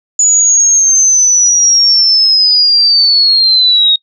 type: linear sweep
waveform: sine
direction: down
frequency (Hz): 6930 to 3740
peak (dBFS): -5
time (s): 0.19-3.96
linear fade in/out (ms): 5
effects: noise-tail reverb RT60 0.1 s tail -25 dB re dry